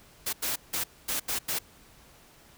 white noise bursts at uneven times, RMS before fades -30 dBFS, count 6, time 0.26-0.33 / 0.42-0.56 / 0.73-0.84 / 1.08-1.2 / 1.28-1.39 / 1.48-1.59 s, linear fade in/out 10 ms, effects pink hiss -56 dBFS RMS until 2.57 s

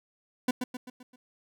40% pulse tone with echo, 250.7 Hz, B3, 26 cents sharp, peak -22 dBFS, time 0.48-0.51 s, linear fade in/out 5 ms, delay 130 ms, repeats 5, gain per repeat -6 dB, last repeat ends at 1.16 s, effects none

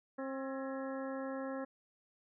harmonic tone with a mistuned harmonic, 267.2 Hz, C4, 36 cents sharp, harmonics 1 / 2 / 3 / 4 / 5 / 6 / 7, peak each -41 / -41 / -50 / -50 / -51 / -52 / -58 dBFS, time 0.18-1.65 s, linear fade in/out 10 ms, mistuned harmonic 6, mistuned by +78 cents, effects none

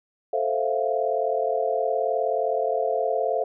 sine chord, F major seventh, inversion first, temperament equal, 440 / 523.3 / 659.3 / 698.5 Hz, A4 / C5 / E5 / F5, 0 / 0 / 0 / 0 cents, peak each -27 dBFS, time 0.33-3.44 s, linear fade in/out 5 ms, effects none

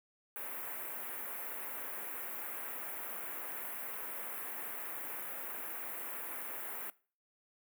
white band-stop noise, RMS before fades -42 dBFS, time 0.36-6.9 s, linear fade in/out 0 ms, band 2200 to 12000 Hz, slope 24 dB/octave, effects noise-tail reverb RT60 0.4 s tail -21 dB re dry + high-pass 300 Hz 12 dB/octave

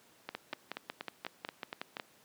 two click trains, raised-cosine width 0.3 ms, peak -21 / -22 dBFS, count 10 / 8, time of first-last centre 0.35-1.998 / 0.29-1.969 s, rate 5.46 / 4.17 Hz, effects pink hiss -63 dBFS RMS until 2.24 s + high-pass 200 Hz 12 dB/octave

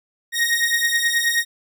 sawtooth beating tone pair, 1864.7 / 1874.1 Hz, A#6 / A#6, 0 / +9 cents, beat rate 9.4 Hz, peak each -17 dBFS, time 0.32-1.45 s, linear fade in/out 50 ms, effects none

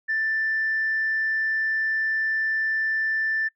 sine tone, 1770 Hz, A6, 10 cents sharp, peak -21 dBFS, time 0.08-3.49 s, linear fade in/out 20 ms, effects noise-tail reverb RT60 0.1 s tail -22 dB re dry + tanh soft clip ceiling -17 dBFS

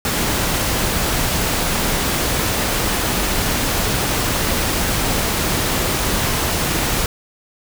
pink noise, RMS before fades -19 dBFS, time 0.05-7.06 s, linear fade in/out 2 ms, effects none

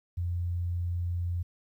sine tone, 87.31 Hz, F2, in tune, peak -28 dBFS, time 0.17-1.43 s, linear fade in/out 10 ms, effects 11-bit

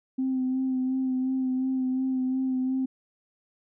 sine tone with vibrato, 259.7 Hz, C4, 13 cents flat, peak -23 dBFS, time 0.18-2.86 s, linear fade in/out 10 ms, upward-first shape sine, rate 2.8 Hz, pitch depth 22 cents each way, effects tanh soft clip ceiling -19 dBFS

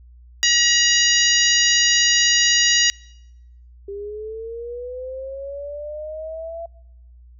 harmonic tone, 956 Hz, A#5, 43 cents sharp, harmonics 2 / 3 / 4 / 5 / 6 / 7, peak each -20 / -20 / -23 / -21 / -22 / -21 dBFS, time 0.43-2.9 s, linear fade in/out 0 ms
sine linear sweep, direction up, 395.6 to 675 Hz, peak -28 dBFS, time 3.88-6.66 s, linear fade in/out 5 ms
effects noise-tail reverb RT60 0.9 s tail -25 dB re dry + added 60 Hz sine -43 dBFS peak until 7.39 s

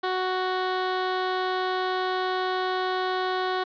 15% pulse tone, 370.6 Hz, F#4, 3 cents sharp, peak -18 dBFS, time 0.03-3.64 s, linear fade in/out 10 ms, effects resampled to 11025 Hz

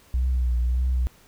sine tone with vibrato, 61.9 Hz, B1, 5 cents sharp, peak -18 dBFS, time 0.14-1.07 s, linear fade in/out 0 ms, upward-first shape triangle, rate 1.7 Hz, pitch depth 66 cents each way, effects tanh soft clip ceiling -17 dBFS + pink hiss -55 dBFS RMS until 1.27 s

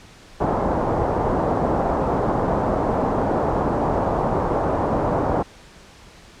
white low-pass noise, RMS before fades -21 dBFS, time 0.4-5.43 s, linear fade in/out 10 ms, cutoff 900 Hz, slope 24 dB/octave, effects pink hiss -46 dBFS RMS until 6.4 s + low-pass 7000 Hz 12 dB/octave

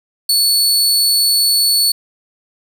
sawtooth tone, 4435 Hz, C#8, in tune, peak -8 dBFS, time 0.29-1.92 s, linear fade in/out 5 ms, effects none

